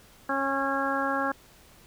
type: harmonic tone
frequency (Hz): 273.6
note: C#4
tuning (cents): -23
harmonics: 1 / 2 / 3 / 4 / 5 / 6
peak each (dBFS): -32 / -32 / -32 / -32 / -32 / -32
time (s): 0.29-1.32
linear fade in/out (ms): 5
effects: pink hiss -55 dBFS RMS until 1.86 s